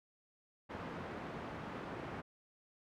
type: band-pass noise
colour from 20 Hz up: pink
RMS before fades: -45 dBFS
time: 0.69-2.22 s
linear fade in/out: 20 ms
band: 120 to 1600 Hz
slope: 12 dB/octave
effects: none